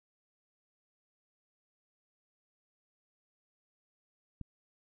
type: click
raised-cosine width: 5 ms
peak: -29 dBFS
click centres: 4.413 s
effects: none